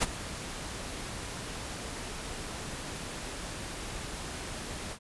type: noise with ADSR envelope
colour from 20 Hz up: pink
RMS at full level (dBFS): -24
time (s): 0-4.99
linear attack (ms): 26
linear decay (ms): 27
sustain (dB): -15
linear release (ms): 71
effects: resampled to 24000 Hz